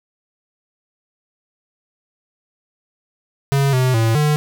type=tone with pitch steps; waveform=square; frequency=138.5 / 128.4 / 113 / 150.1 Hz; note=C#3 / C3 / A2 / D3; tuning=-1 / -32 / +47 / +38 cents; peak=-14 dBFS; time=3.52-4.36 s; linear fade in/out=0 ms; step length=210 ms; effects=none